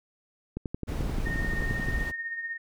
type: click train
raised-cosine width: 3 ms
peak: -19 dBFS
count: 16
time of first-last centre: 0.57-1.886 s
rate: 11.4 Hz
type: noise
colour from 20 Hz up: brown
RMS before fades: -30 dBFS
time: 0.87-2.12 s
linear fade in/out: 20 ms
type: tone with tremolo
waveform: sine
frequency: 1842 Hz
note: A#6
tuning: 21 cents flat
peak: -29 dBFS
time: 1.25-2.58 s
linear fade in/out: 20 ms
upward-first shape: triangle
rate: 16 Hz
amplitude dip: 60%
effects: none